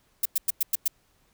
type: noise bursts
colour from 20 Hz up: violet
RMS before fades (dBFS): -23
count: 6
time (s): 0.23-0.88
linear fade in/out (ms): 5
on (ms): 25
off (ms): 100
effects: pink hiss -66 dBFS RMS until 1.33 s